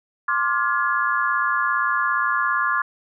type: chord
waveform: sine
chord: D half-diminished seventh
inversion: third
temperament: just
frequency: 1057.2 / 1174.7 / 1409.6 / 1691.5 Hz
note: C6 / D6 / F6 / Ab6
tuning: +18 / 0 / +16 / +31 cents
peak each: -24 dBFS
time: 0.28-2.82 s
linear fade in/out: 5 ms
effects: none